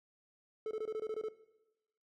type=tone bursts; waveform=triangle; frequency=436.5 Hz; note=A4; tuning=14 cents flat; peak=-33 dBFS; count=9; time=0.66-1.286 s; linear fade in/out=2 ms; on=50 ms; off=22 ms; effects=noise-tail reverb RT60 1.0 s tail -17 dB re dry